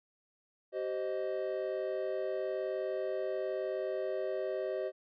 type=chord; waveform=triangle; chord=C minor; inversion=second; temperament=equal with one note detuned; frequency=383.7 / 523.3 / 622.3 Hz; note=G4 / C5 / Eb5; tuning=-37 / 0 / 0 cents; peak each=-35 / -36 / -35 dBFS; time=0.72-4.92 s; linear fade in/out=50 ms; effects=resampled to 11025 Hz